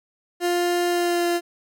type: tone with pitch glide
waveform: 30% pulse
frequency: 350.9 to 345.9 Hz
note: F4 to F4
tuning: +8 to -17 cents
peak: -17 dBFS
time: 0.4-1.41 s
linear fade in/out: 50 ms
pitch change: -25 cents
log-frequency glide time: 0.88-1.27 s
effects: none